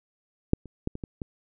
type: clicks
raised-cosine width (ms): 3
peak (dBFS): -6 / -30 / -14 / -23 / -21 / -20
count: 6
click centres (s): 0.534 / 0.657 / 0.874 / 0.954 / 1.038 / 1.218
effects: none